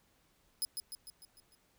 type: tone with echo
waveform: 10% pulse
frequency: 5060 Hz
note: D#8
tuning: 28 cents sharp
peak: -26 dBFS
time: 0.62-0.65 s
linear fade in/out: 0 ms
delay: 150 ms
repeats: 6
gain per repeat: -5 dB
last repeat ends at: 1.55 s
effects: pink hiss -71 dBFS RMS until 1.78 s